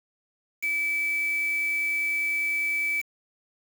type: tone with quantisation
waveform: sine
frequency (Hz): 2305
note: D7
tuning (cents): -33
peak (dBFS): -24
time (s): 0.62-3.02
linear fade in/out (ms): 20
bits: 6
effects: none